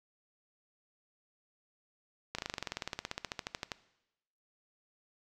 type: slowing click train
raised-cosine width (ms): 0.2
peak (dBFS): -18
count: 25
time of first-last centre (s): 2.35-3.718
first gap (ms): 35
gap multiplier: 1.04
effects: noise-tail reverb RT60 0.9 s tail -18 dB re dry